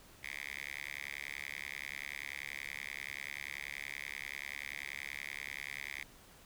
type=tone with high-pass filter; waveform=5% pulse; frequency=70.4 Hz; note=C#2; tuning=27 cents sharp; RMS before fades=-44 dBFS; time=0.23-6.04 s; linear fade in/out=5 ms; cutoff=2100 Hz; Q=4.6; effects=pink hiss -59 dBFS RMS until 6.45 s